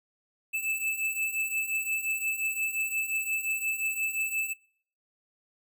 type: beating tone pair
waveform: square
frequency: 2625 / 2630.7 Hz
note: E7 / E7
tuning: -8 / -4 cents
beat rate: 5.7 Hz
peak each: -34 / -30 dBFS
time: 0.53-4.54 s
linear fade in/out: 20 ms
effects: noise-tail reverb RT60 0.6 s tail -23 dB re dry